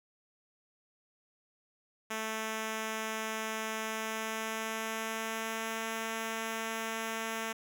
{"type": "tone with pitch glide", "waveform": "5% pulse", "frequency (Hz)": [220, 224.1], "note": ["A3", "A3"], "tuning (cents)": [0, 32], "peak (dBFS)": -23, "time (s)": [2.1, 7.53], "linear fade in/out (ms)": 10, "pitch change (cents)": 32, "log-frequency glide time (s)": [3.83, 5.84], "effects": []}